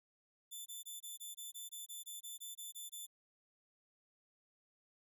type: tone bursts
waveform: 10% pulse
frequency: 3520 Hz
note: A7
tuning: in tune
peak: -38 dBFS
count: 15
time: 0.51-3.068 s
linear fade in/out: 20 ms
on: 150 ms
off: 22 ms
effects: none